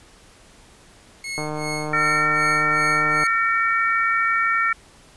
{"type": "tone with tremolo", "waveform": "sawtooth", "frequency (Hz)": 2178, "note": "C#7", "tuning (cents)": -31, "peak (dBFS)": -23, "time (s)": [1.24, 3.27], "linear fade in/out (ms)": 2, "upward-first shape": "sine", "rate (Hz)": 2.6, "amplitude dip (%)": 90}
{"type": "click train", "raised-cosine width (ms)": 1, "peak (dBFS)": -15, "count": 283, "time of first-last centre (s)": [1.38, 3.235], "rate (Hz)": 152}
{"type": "harmonic tone", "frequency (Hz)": 454.6, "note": "A#4", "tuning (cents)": -43, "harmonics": [3, 4, 5], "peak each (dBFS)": [-20, -22, -24], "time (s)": [1.93, 4.73], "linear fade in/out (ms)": 5}
{"effects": ["pink hiss -50 dBFS RMS until 5.16 s", "resampled to 24000 Hz"]}